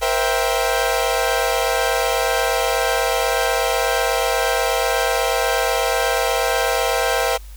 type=chord; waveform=sawtooth; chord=C dominant seventh; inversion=third; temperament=equal with one note detuned; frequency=475.1 / 523.3 / 659.3 / 784 Hz; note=Bb4 / C5 / E5 / G5; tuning=+33 / 0 / 0 / 0 cents; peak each=-19 dBFS; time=0.01-7.38 s; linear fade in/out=20 ms; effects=added 50 Hz sine -34 dBFS peak until 7.56 s + white hiss -48 dBFS RMS until 7.56 s